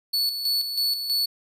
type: tone with tremolo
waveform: 45% pulse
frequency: 4435 Hz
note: C#8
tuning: in tune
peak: -20 dBFS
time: 0.13-1.26 s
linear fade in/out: 10 ms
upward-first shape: square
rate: 3.1 Hz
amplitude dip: 55%
effects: resampled to 32000 Hz